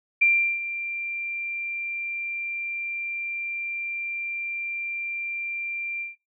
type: tone with ADSR envelope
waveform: sine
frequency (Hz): 2370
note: D7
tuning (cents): +15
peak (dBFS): -14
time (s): 0.21-6.16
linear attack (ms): 12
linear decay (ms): 370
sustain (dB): -13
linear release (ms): 150
effects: noise-tail reverb RT60 0.2 s tail -21 dB re dry